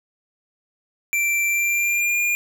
square tone with pitch glide, 2349 to 2414 Hz, D7 to D7, 0 to +47 cents, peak -19 dBFS, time 1.13-2.35 s, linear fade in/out 0 ms, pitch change +47 cents, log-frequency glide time 1.48-2.19 s, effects none

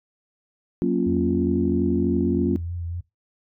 sine chord, Gb major seventh, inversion none, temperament equal with one note detuned, 185 / 234 / 277.2 / 349.2 Hz, Gb3 / Bb3 / Db4 / F4, 0 / +7 / 0 / 0 cents, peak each -24 dBFS, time 0.82-2.56 s, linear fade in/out 0 ms
sine tone with vibrato, 86 Hz, F2, 26 cents flat, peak -27 dBFS, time 1.06-3.01 s, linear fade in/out 10 ms, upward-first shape triangle, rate 4.3 Hz, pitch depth 39 cents each way
effects noise-tail reverb RT60 0.2 s tail -20 dB re dry + tanh soft clip ceiling -7 dBFS

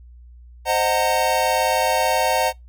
square chord, C half-diminished seventh, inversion none, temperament equal with one note detuned, 523.3 / 622.3 / 740 / 912.6 Hz, C5 / Eb5 / Gb5 / Bb5, 0 / 0 / 0 / -37 cents, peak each -25 / -24 / -23 / -22 dBFS, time 0.65-2.53 s, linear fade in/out 50 ms, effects noise-tail reverb RT60 0.2 s tail -26 dB re dry + added 60 Hz sine -41 dBFS peak until 2.68 s

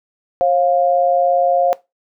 sine tone pair together, 540 / 702.8 Hz, C#5 / F5, -45 / +11 cents, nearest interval perfect fourth, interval 456 cents, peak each -14 dBFS, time 0.41-1.73 s, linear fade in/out 0 ms, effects noise-tail reverb RT60 0.2 s tail -19 dB re dry

